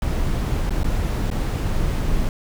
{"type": "noise with dropouts", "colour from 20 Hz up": "brown", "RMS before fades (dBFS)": -21, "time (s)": [0.02, 2.29], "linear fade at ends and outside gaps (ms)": 1, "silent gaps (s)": [[0.695, 0.706], [0.833, 0.843], [1.302, 1.313]], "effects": []}